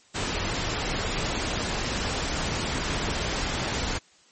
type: noise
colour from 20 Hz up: pink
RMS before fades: -28 dBFS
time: 0.14-3.99 s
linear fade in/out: 20 ms
effects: white hiss -58 dBFS RMS until 4.31 s + MP3 32 kbps